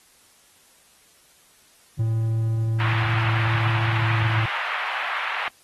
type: tone with pitch glide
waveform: triangle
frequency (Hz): 112.5 to 111.27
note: A2 to A2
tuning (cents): +39 to +20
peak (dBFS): -18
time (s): 1.99-4.46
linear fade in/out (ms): 5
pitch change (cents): -19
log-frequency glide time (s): 3.75-4.27
type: band-pass noise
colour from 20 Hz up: pink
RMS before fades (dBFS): -28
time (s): 2.8-5.48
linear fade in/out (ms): 0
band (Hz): 890 to 2700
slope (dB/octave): 24
effects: white hiss -56 dBFS RMS until 5.63 s + AAC 32 kbps